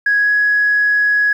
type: tone with pitch glide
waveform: sine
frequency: 1661.2 to 1673.7 Hz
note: G#6 to G#6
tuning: 0 to +13 cents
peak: -10 dBFS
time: 0.06-1.33 s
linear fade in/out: 5 ms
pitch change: +13 cents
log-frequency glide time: 0.18-0.31 s
effects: tanh soft clip ceiling -6 dBFS + 8-bit